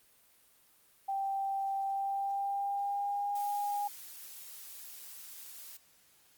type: tone with pitch glide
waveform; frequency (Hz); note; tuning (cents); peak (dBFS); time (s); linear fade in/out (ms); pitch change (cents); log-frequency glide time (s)
sine; 784 to 816.3; G5 to G#5; 0 to -30; -31; 1.08-3.88; 10; +70; 1.85-3.51
type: noise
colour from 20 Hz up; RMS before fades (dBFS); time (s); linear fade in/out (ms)
blue; -48; 3.35-5.77; 5
effects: white hiss -65 dBFS RMS until 6.37 s + Opus 32 kbps